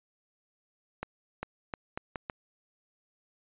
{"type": "accelerating click train", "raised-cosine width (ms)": 0.5, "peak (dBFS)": -19, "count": 6, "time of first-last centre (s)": [1.03, 2.298], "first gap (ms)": 400, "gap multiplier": 0.77, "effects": ["resampled to 8000 Hz"]}